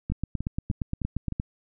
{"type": "two click trains", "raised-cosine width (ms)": 5, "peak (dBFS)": [-18, -15], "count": [5, 12], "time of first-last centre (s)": [[0.1, 1.323], [0.12, 1.399]], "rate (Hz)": [3.27, 8.6], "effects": []}